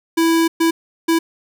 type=tone bursts at uneven times; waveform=square; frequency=329.6 Hz; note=E4; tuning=in tune; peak=-13 dBFS; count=3; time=0.17-0.48 / 0.6-0.71 / 1.08-1.19 s; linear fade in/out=10 ms; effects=none